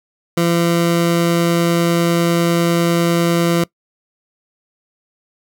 20% pulse tone, 170 Hz, F3, 46 cents flat, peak -8 dBFS, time 0.37-3.64 s, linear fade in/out 5 ms, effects noise-tail reverb RT60 0.1 s tail -22 dB re dry

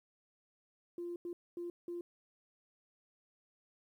sine tone bursts at uneven times, 347.2 Hz, F4, 10 cents flat, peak -38 dBFS, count 4, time 0.98-1.16 / 1.25-1.33 / 1.57-1.7 / 1.88-2.01 s, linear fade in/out 2 ms, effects tanh soft clip ceiling -34 dBFS + 12-bit

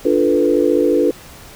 sine chord, B half-diminished seventh, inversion first, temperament equal, 293.7 / 349.2 / 440 / 493.9 Hz, D4 / F4 / A4 / B4, 0 / 0 / 0 / 0 cents, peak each -17 dBFS, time 0.05-1.11 s, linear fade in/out 5 ms, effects pink hiss -39 dBFS RMS until 1.55 s

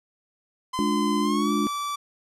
45% pulse tone with pitch glide, 1027 to 1159.4 Hz, C6 to D6, -33 to -23 cents, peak -27 dBFS, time 0.73-1.96 s, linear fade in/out 10 ms, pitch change +210 cents, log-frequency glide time 1.21-1.52 s
sine chord, D diminished, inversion second, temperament just, 211.4 / 293.7 / 352.4 Hz, Ab3 / D4 / F4, +31 / 0 / +16 cents, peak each -25 / -25 / -29 dBFS, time 0.79-1.67 s, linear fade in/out 0 ms
effects low-pass 11000 Hz 12 dB/octave

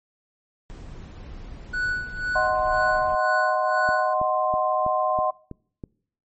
brown noise, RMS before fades -38 dBFS, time 0.7-3.15 s, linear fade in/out 0 ms
triangle tone with tremolo, 1480 Hz, F#6, in tune, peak -20 dBFS, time 1.73-4.14 s, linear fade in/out 10 ms, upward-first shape sine, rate 2 Hz, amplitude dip 80%
sine chord, C diminished, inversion first, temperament equal, 622.3 / 740 / 1046.5 Hz, Eb5 / Gb5 / C6, 0 / 0 / 0 cents, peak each -24 dBFS, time 2.35-5.31 s, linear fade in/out 10 ms
click train, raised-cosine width 3 ms, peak -22 dBFS, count 7, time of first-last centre 3.89-5.838 s, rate 3.08 Hz
effects noise-tail reverb RT60 0.6 s tail -24 dB re dry + MP3 32 kbps

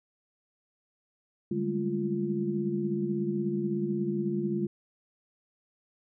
sine tone cluster, 145.8 / 191.3 / 202.5 / 218.8 / 347.8 Hz, D3 / G3 / G#3 / A3 / F4, -12 / -42 / -43 / -9 / -7 cents, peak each -36 / -38 / -31 / -38 / -31 dBFS, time 1.51-4.67 s, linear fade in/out 5 ms, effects none

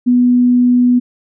sine tone, 246.3 Hz, B3, 5 cents flat, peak -7 dBFS, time 0.06-1 s, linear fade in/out 20 ms, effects none

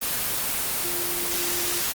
sine tone in noise, 349.2 Hz, F4, in tune, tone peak -34 dBFS, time 0.83-1.81 s, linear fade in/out 20 ms, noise white, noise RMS -26 dBFS, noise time 0.01-1.93 s, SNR -11 dB, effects Opus 24 kbps

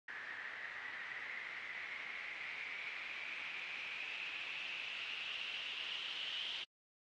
blue noise with low-pass filter sweep, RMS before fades -45 dBFS, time 0.08-6.64 s, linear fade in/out 5 ms, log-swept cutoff 1800 to 3100 Hz, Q 7.4, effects low-pass 5000 Hz 12 dB/octave + AAC 32 kbps

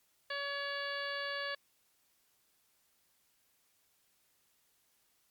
harmonic tone with a mistuned harmonic, 565 Hz, C#5, 33 cents sharp, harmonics 1 / 2 / 3 / 4 / 5 / 6 / 7 / 8, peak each -42 / -44 / -39 / -49 / -47 / -47 / -52 / -46 dBFS, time 0.3-1.55 s, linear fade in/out 5 ms, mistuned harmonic 6, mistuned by +17 cents, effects white hiss -73 dBFS RMS until 5.3 s + MP3 96 kbps

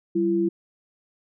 sine tone pair together, 193.06 / 338.3 Hz, G3 / E4, -26 / +45 cents, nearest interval minor seventh, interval 971 cents, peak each -26 / -20 dBFS, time 0.15-0.49 s, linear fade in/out 10 ms, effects none

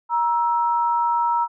sine tone pair together, 944.8 / 1318.5 Hz, A#5 / E6, +23 / 0 cents, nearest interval tritone, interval 577 cents, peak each -18 / -25 dBFS, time 0.09-1.48 s, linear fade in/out 50 ms, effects none

